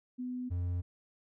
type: tone pair in turn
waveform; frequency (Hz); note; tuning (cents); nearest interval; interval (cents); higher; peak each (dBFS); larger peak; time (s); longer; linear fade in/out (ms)
sine / triangle; 250.2 / 88.46; B3 / F2; +23 / +23; octave + tritone; 1800; first; -35 / -29; second; 0.18-0.5 / 0.5-0.82; neither; 20
effects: none